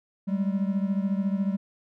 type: beating tone pair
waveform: triangle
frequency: 192.8 / 206.8 Hz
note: G3 / G#3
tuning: -28 / -7 cents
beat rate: 14 Hz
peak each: -23 / -27 dBFS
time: 0.27-1.57 s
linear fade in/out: 20 ms
effects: none